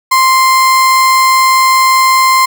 35% pulse tone, 1046.5 Hz, C6, in tune, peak -4 dBFS, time 0.11-2.46 s, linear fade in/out 10 ms, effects 7-bit

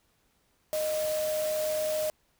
sine tone in noise, 618 Hz, D#5, 12 cents flat, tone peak -27 dBFS, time 0.73-2.1 s, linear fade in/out 0 ms, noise white, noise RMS -38 dBFS, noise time 0.73-2.1 s, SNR +8 dB, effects pink hiss -70 dBFS RMS until 2.39 s

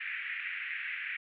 pink band-pass noise, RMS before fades -38 dBFS, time 0-1.17 s, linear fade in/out 10 ms, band 1700 to 2500 Hz, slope 48 dB/octave, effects none

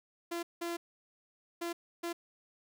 sawtooth tone bursts at uneven times, 341.4 Hz, F4, 39 cents flat, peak -31 dBFS, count 4, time 0.31-0.43 / 0.61-0.77 / 1.61-1.73 / 2.03-2.13 s, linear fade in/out 10 ms, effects none

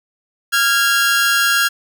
sawtooth tone pair together, 1388.3 / 1642 Hz, F6 / G#6, -11 / -20 cents, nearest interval minor third, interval 291 cents, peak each -12 dBFS, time 0.52-1.69 s, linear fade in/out 20 ms, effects none

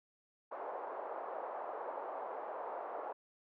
white band-pass noise, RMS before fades -43 dBFS, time 0.51-3.13 s, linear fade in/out 10 ms, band 470 to 940 Hz, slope 24 dB/octave, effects none

